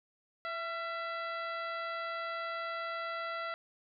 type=harmonic tone with a mistuned harmonic; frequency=664 Hz; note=E5; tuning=12 cents sharp; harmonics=1 / 2 / 3 / 4 / 5 / 6 / 7; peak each=-41 / -38 / -43 / -51 / -53 / -52 / -56 dBFS; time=0.45-3.54 s; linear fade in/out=0 ms; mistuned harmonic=2; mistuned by=+46 cents; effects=none